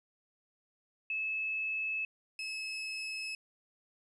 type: tone pair in turn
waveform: sine / 30% pulse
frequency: 2600 / 2588 Hz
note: E7 / E7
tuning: -24 / -32 cents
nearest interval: unison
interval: 8 cents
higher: first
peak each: -32 / -34 dBFS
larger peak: first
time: 1.1-2.05 / 2.39-3.35 s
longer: second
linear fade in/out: 2 ms
effects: resampled to 24000 Hz + 12-bit